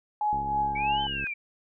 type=tone with tremolo; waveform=sine; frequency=842 Hz; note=G#5; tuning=24 cents sharp; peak=-22 dBFS; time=0.21-1.07 s; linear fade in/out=2 ms; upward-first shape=triangle; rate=3.2 Hz; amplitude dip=60%
type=click train; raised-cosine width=3 ms; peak=-27 dBFS; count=64; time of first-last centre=0.33-1.24 s; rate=69.2 Hz
type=tone with exponential growth; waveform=sine; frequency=1593 Hz; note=G6; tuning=27 cents sharp; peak=-31 dBFS; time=0.48-1.27 s; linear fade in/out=0 ms; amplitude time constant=170 ms
type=linear two-way sweep; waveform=sine; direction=up then down; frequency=2217 to 3105 to 2304 Hz; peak=-30 dBFS; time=0.75-1.34 s; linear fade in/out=10 ms; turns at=1.02 s
effects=none